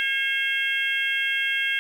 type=harmonic tone; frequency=540 Hz; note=C#5; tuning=45 cents flat; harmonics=3 / 4 / 5 / 6; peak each=-26 / -27 / -28 / -29 dBFS; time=0-1.79 s; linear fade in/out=0 ms; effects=8-bit